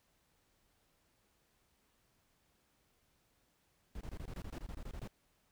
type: noise bursts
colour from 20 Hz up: brown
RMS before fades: -44 dBFS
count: 14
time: 3.95-5.076 s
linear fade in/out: 2 ms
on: 60 ms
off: 22 ms
effects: pink hiss -75 dBFS RMS until 5.51 s